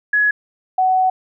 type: tone pair in turn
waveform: sine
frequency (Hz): 1684 / 747.8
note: G#6 / F#5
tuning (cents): +24 / +18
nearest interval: octave + major second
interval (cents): 1406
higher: first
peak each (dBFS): -12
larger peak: neither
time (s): 0.13-0.31 / 0.78-1.1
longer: second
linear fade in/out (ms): 5
effects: none